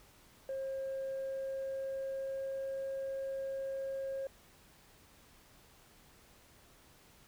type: tone with pitch glide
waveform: sine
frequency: 536 to 539.7 Hz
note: C5 to C#5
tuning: +42 to -46 cents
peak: -34 dBFS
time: 0.49-4.27 s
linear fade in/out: 2 ms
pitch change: +12 cents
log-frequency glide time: 1.03-2.84 s
effects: tanh soft clip ceiling -34 dBFS + pink hiss -62 dBFS RMS until 7.27 s